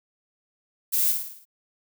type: noise with echo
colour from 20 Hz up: violet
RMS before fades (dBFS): -23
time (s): 0.92-1.13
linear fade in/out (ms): 20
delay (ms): 54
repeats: 6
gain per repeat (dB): -5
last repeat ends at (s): 1.454
effects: none